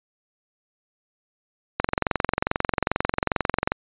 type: click train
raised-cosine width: 0.5 ms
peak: -5 dBFS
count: 44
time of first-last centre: 1.8-3.72 s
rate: 22.4 Hz
effects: resampled to 8000 Hz